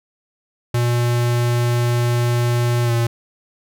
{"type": "tone with pitch glide", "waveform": "square", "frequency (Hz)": [120.2, 117.32], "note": ["B2", "A#2"], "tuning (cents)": [-46, 12], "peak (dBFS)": -16, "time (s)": [0.74, 3.07], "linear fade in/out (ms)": 5, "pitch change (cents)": -42, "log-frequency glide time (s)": [2.84, 2.92], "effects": []}